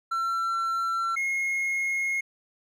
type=tone pair in turn; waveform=triangle; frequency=1351 / 2156 Hz; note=E6 / C#7; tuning=+42 / -49 cents; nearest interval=minor sixth; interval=809 cents; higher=second; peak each=-23 dBFS; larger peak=neither; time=0.11-1.16 / 1.16-2.21 s; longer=neither; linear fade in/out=10 ms; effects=none